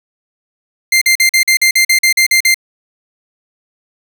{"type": "tone bursts", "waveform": "sawtooth", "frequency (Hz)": 2093, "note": "C7", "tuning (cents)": 0, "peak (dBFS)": -4, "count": 12, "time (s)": [0.92, 2.544], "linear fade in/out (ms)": 5, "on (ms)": 95, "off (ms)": 44, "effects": []}